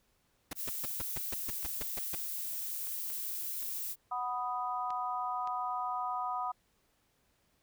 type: noise bursts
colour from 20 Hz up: pink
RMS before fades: -39 dBFS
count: 11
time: 0.51-2.152 s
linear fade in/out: 5 ms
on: 22 ms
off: 140 ms
type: noise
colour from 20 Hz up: violet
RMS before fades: -38 dBFS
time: 0.55-3.96 s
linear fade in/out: 50 ms
type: clicks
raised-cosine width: 0.2 ms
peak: -32 dBFS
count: 6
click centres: 1.629 / 2.871 / 3.101 / 3.626 / 4.905 / 5.474 s
type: chord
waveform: sine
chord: B major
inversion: second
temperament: equal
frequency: 740 / 987.8 / 1244.5 Hz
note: F#5 / B5 / D#6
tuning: 0 / 0 / 0 cents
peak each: -37 dBFS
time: 4.11-6.52 s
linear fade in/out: 10 ms
effects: pink hiss -73 dBFS RMS until 7.62 s